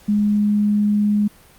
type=tone; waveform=sine; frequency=207.7 Hz; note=G#3; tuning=in tune; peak=-14 dBFS; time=0.08-1.28 s; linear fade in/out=10 ms; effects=pink hiss -49 dBFS RMS until 1.58 s + Opus 48 kbps